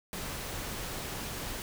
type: noise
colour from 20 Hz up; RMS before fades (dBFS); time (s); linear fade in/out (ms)
pink; -38; 0.13-1.62; 0
effects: none